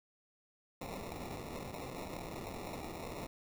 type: noise with sample-and-hold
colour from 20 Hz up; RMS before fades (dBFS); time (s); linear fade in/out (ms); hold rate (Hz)
white; -44; 0.81-3.27; 5; 1575
effects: none